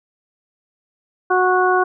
harmonic tone, 367.6 Hz, F#4, 11 cents flat, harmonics 1 / 2 / 3 / 4, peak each -17 / -18 / -19 / -20 dBFS, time 1.3-1.84 s, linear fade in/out 10 ms, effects none

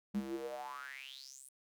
square tone with high-pass filter sweep, 66.9 Hz, C2, 39 cents sharp, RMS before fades -44 dBFS, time 0.14-1.49 s, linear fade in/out 5 ms, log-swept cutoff 190 to 9900 Hz, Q 9, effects none

